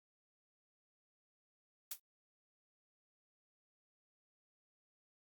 blue noise with exponential decay, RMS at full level -36 dBFS, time 1.91-2 s, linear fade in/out 5 ms, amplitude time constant 19 ms, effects Opus 48 kbps

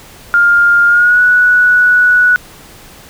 sine tone with pitch glide, 1406 to 1472.5 Hz, F6 to F#6, +11 to -9 cents, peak -5 dBFS, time 0.34-2.36 s, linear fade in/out 0 ms, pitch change +80 cents, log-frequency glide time 0.87-1.21 s, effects pink hiss -37 dBFS RMS until 3.09 s

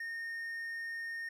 triangle tone, 1837 Hz, A#6, 26 cents flat, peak -36 dBFS, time 0-1.29 s, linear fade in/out 5 ms, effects none

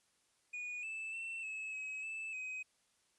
triangle tone with pitch steps, 2457 / 2632 / 2687 / 2590 / 2553 / 2628 / 2523 Hz, D#7 / E7 / E7 / E7 / D#7 / E7 / D#7, -22 / -3 / +33 / -31 / +44 / -6 / +23 cents, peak -39 dBFS, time 0.53-2.63 s, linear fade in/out 10 ms, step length 300 ms, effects white hiss -75 dBFS RMS until 3.18 s + resampled to 24000 Hz

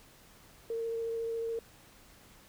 sine tone with vibrato, 457.5 Hz, A#4, 32 cents flat, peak -32 dBFS, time 0.7-1.59 s, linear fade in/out 2 ms, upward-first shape sine, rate 14 Hz, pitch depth 10 cents each way, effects pink hiss -58 dBFS RMS until 2.48 s

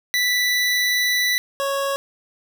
25% pulse tone pair in turn, 1975.5 / 552.9 Hz, B6 / C#5, 0 / -5 cents, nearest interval octave + minor seventh, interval 2205 cents, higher first, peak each -14 / -17 dBFS, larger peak first, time 0.14-1.38 / 1.6-1.96 s, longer first, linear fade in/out 0 ms, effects none

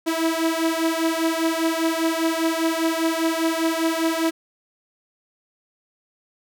sawtooth beating tone pair, 323.8 / 328.8 Hz, E4 / E4, -31 / -4 cents, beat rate 5 Hz, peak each -19 dBFS, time 0.06-4.31 s, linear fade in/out 20 ms, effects none

